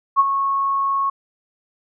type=tone with ADSR envelope; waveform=sine; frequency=1099 Hz; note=C#6; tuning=15 cents flat; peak=-8 dBFS; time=0.16-1.1 s; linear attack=35 ms; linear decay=33 ms; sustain=-9 dB; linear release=7 ms; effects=none